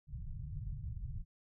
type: low-pass noise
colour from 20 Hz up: pink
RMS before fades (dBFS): -42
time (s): 0.07-1.25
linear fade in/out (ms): 50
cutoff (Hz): 150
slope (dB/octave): 48
effects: none